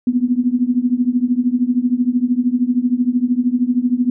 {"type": "tone with tremolo", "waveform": "sine", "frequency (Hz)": 246.9, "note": "B3", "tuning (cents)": 0, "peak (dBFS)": -9, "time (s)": [0.07, 4.1], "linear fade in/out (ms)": 2, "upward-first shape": "triangle", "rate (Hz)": 13, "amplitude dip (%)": 95, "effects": []}